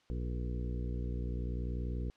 harmonic tone with a mistuned harmonic, 60.5 Hz, B1, 35 cents flat, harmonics 1 / 2 / 3 / 4 / 5 / 6 / 7 / 8, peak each -35 / -41 / -45 / -47 / -49 / -51 / -52 / -53 dBFS, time 0.1-2.1 s, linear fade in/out 0 ms, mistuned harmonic 7, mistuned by +39 cents, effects white hiss -69 dBFS RMS until 2.16 s + low-pass 4000 Hz 12 dB/octave

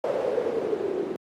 blue noise with low-pass filter sweep, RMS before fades -27 dBFS, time 0.04-1.16 s, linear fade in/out 0 ms, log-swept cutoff 540 to 360 Hz, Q 7.4, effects high-pass 150 Hz 12 dB/octave + AAC 48 kbps

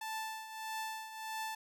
sawtooth tone with tremolo, 880 Hz, A5, in tune, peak -33 dBFS, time 0.01-1.55 s, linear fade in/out 5 ms, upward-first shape triangle, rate 1.6 Hz, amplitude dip 70%, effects none

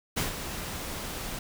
pink noise with ADSR envelope, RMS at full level -27 dBFS, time 0.16-1.39 s, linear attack 20 ms, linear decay 130 ms, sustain -9 dB, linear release 4 ms, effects none

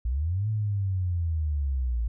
sine linear two-way sweep, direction up then down, 55.1 to 109.7 to 55.1 Hz, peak -24 dBFS, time 0.05-2.08 s, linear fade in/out 5 ms, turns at 0.49 s, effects none

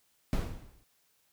brown noise with exponential decay, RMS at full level -26 dBFS, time 0.33-0.84 s, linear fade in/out 0 ms, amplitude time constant 110 ms, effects white hiss -71 dBFS RMS until 1.32 s

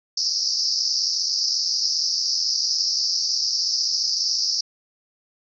white band-pass noise, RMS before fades -23 dBFS, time 0.17-4.61 s, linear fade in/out 5 ms, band 4700 to 5600 Hz, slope 96 dB/octave, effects none

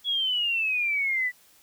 sine exponential sweep, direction down, 3382 to 1953 Hz, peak -23 dBFS, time 0.04-1.32 s, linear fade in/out 50 ms, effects white hiss -58 dBFS RMS until 1.62 s

